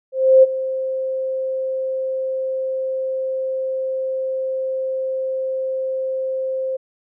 sine tone with ADSR envelope, 525 Hz, C5, 6 cents sharp, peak -5 dBFS, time 0.12-6.77 s, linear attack 310 ms, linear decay 24 ms, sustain -15 dB, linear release 12 ms, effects none

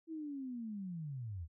sine linear sweep, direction down, 330 to 74.3 Hz, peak -40 dBFS, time 0.07-1.48 s, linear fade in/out 50 ms, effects none

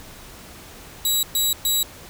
15% pulse tone bursts, 3900 Hz, B7, 23 cents flat, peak -11 dBFS, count 3, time 1.05-1.83 s, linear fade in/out 2 ms, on 180 ms, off 120 ms, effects pink hiss -42 dBFS RMS until 2.09 s

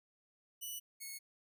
5% pulse tone pair in turn, 2960 / 2192 Hz, F#7 / C#7, 0 / -20 cents, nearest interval perfect fourth, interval 520 cents, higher first, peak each -33 / -34 dBFS, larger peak first, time 0.61-0.8 / 1-1.19 s, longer neither, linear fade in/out 20 ms, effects none

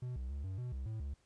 triangle tone with pitch steps, 124.8 / 63.5 / 70.2 / 94.8 / 123.8 / 66 / 110.1 / 70.1 Hz, B2 / B1 / C#2 / F#2 / B2 / C2 / A2 / C#2, +19 / +49 / +22 / +43 / +5 / +16 / +2 / +20 cents, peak -36 dBFS, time 0.02-1.14 s, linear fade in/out 5 ms, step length 140 ms, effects pink hiss -73 dBFS RMS until 1.25 s + resampled to 22050 Hz

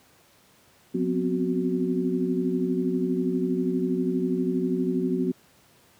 sine tone cluster, 180.5 / 248.2 / 260.6 / 370.5 Hz, F#3 / B3 / C4 / F#4, -43 / +9 / -7 / +2 cents, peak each -28 dBFS, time 0.94-5.32 s, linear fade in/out 10 ms, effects pink hiss -58 dBFS RMS until 5.99 s + high-pass 100 Hz 12 dB/octave

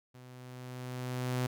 sawtooth tone with level ramp, 126.1 Hz, B2, 36 cents sharp, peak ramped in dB -47 to -25 dBFS, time 0.14-1.47 s, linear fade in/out 10 ms, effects none

